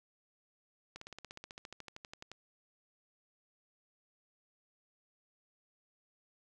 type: slowing click train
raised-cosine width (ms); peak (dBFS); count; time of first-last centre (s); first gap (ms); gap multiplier
0.2; -29; 20; 0.96-2.316; 54; 1.03
effects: none